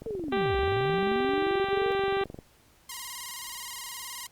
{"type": "click train", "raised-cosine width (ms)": 2, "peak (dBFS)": -27, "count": 55, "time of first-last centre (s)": [0.02, 2.388], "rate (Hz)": 22.8}
{"type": "linear two-way sweep", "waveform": "sine", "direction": "down then up", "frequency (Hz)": [466.2, 55, 466.2], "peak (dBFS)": -31, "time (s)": [0.06, 1.92], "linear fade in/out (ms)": 0, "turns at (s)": 0.57}
{"type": "harmonic tone", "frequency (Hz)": 392, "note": "G4", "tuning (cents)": 0, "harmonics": [1, 2, 3, 4, 5, 6, 7, 8, 9, 10], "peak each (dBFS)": [-26, -32, -36, -38, -40, -42, -43, -44, -45, -46], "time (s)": [0.32, 2.24], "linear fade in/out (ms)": 5}
{"type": "tone with vibrato", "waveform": "5% pulse", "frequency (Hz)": 1006, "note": "B5", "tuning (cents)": 32, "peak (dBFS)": -25, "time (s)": [2.89, 4.27], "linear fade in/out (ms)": 5, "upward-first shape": "square", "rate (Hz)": 19, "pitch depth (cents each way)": 83}
{"effects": ["pink hiss -61 dBFS RMS until 4.31 s", "Opus 48 kbps"]}